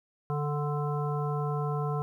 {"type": "harmonic tone with a mistuned harmonic", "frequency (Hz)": 146.83, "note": "D3", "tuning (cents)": 0, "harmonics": [1, 3, 5, 7, 9], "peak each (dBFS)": [-29, -35, -38, -38, -41], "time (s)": [0.3, 2.02], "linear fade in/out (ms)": 0, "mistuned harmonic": 7, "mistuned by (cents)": 16, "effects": ["11-bit"]}